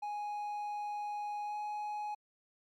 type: tone with pitch glide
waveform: triangle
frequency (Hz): 830.6 to 837.8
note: G#5 to G#5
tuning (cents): 0 to +15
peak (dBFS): -34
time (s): 0.02-2.15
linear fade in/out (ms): 10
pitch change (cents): +15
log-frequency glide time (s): 1.45-1.55
effects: MP3 96 kbps